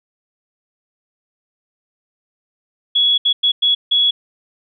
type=tone bursts at uneven times; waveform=sine; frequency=3365 Hz; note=G#7; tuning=22 cents sharp; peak=-11 dBFS; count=5; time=2.95-3.18 / 3.25-3.33 / 3.43-3.52 / 3.62-3.75 / 3.91-4.11 s; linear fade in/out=10 ms; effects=none